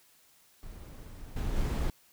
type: noise with level steps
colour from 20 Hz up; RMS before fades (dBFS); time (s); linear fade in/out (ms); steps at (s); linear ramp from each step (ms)
brown; -45 / -32 / -29; 0.63-1.9; 0; 1.36 / 1.56; 5
effects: white hiss -63 dBFS RMS until 2.12 s